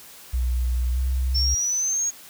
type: tone with pitch glide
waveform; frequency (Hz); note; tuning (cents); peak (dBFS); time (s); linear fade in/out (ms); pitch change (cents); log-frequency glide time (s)
sine; 61.4 to 64.38; B1 to C2; -9 to -27; -20; 0.33-1.55; 10; +82; 0.93-0.99
type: exponential sweep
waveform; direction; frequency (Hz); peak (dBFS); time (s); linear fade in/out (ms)
sine; up; 5390 to 6645; -21; 1.34-2.11; 20
effects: white hiss -45 dBFS RMS until 2.29 s